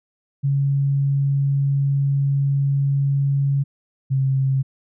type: tone pair in turn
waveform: sine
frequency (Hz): 139.2 / 134.25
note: C#3 / C3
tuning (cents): +8 / +45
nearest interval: minor second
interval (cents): 63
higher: first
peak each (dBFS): -16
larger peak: neither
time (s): 0.43-3.64 / 4.1-4.63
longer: first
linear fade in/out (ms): 20
effects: none